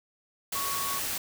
sine tone in noise, 1114 Hz, C#6, 8 cents sharp, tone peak -33 dBFS, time 0.55-0.99 s, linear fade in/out 5 ms, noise white, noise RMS -32 dBFS, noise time 0.52-1.18 s, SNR -4 dB, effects none

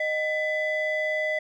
triangle ring-modulated tone, 691 Hz, F5, 19 cents flat, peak -19 dBFS, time 0-1.39 s, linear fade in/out 5 ms, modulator 1310 Hz, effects none

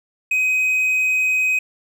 triangle tone, 2519 Hz, D#7, 21 cents sharp, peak -14 dBFS, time 0.31-1.59 s, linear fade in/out 5 ms, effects none

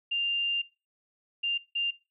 sine tone bursts at uneven times, 2794 Hz, F7, in tune, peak -26 dBFS, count 3, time 0.11-0.62 / 1.43-1.58 / 1.75-1.91 s, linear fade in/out 10 ms, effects noise-tail reverb RT60 0.3 s tail -21 dB re dry

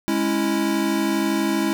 square chord, C# minor, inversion second, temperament equal, 207.7 / 277.2 / 329.6 Hz, G#3 / C#4 / E4, 0 / 0 / 0 cents, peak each -25 / -26 / -23 dBFS, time 0.08-1.73 s, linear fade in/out 0 ms, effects none

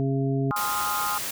harmonic tone, 135.9 Hz, C#3, 34 cents flat, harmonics 1 / 2 / 3 / 5, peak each -24 / -27 / -30 / -37 dBFS, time 0-0.51 s, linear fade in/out 0 ms
sine chord, F minor seventh, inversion first, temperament equal, 830.6 / 1046.5 / 1244.5 / 1396.9 Hz, Ab5 / C6 / Eb6 / F6, 0 / 0 / 0 / 0 cents, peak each -31 / -32 / -29 / -33 dBFS, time 0.51-1.18 s, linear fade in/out 0 ms
white noise, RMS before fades -31 dBFS, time 0.56-1.31 s, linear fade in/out 5 ms
effects none

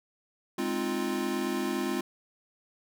square chord, F minor seventh, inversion first, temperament equal, 207.7 / 261.6 / 311.1 / 349.2 Hz, Ab3 / C4 / Eb4 / F4, 0 / 0 / 0 / 0 cents, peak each -36 / -34 / -38 / -33 dBFS, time 0.58-2.01 s, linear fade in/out 5 ms, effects none

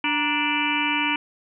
harmonic tone with a mistuned harmonic, 293.7 Hz, D4, in tune, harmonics 1 / 3 / 4 / 5 / 6 / 7 / 8 / 9 / 10, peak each -28 / -27 / -35 / -33 / -34 / -35 / -25 / -30 / -29 dBFS, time 0.04-1.16 s, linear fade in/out 2 ms, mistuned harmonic 3, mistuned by +110 cents, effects none

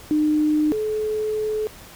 sine tone pair in turn, 303.9 / 429.8 Hz, D#4 / A4, -41 / -41 cents, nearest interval tritone, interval 600 cents, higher second, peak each -16 / -21 dBFS, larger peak first, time 0.11-0.72 / 0.72-1.67 s, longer second, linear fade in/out 0 ms, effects pink hiss -43 dBFS RMS until 1.95 s

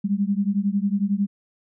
sine beating tone pair, 196 / 207 Hz, G3 / G#3, 0 / -5 cents, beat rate 11 Hz, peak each -22 / -23 dBFS, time 0.04-1.27 s, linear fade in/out 10 ms, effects none

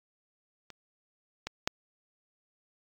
clicks, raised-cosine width 0.2 ms, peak -28 / -17 / -9 dBFS, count 3, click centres 0.703 / 1.47 / 1.675 s, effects AAC 64 kbps

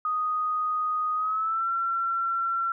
sine tone with pitch glide, 1244.5 to 1357.1 Hz, D#6 to E6, 0 to +50 cents, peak -24 dBFS, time 0.05-2.72 s, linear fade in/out 2 ms, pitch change +150 cents, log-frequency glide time 1.15-1.68 s, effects none

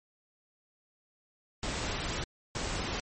pink noise bursts at uneven times, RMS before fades -34 dBFS, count 2, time 1.63-2.24 / 2.55-3 s, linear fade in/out 2 ms, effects MP3 32 kbps

